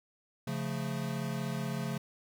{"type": "chord", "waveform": "square", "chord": "Db augmented", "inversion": "none", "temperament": "equal", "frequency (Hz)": [138.59, 174.61, 220], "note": ["Db3", "F3", "A3"], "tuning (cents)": [0, 0, 0], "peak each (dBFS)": [-37, -39, -39], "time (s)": [0.47, 1.98], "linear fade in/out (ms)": 5, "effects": []}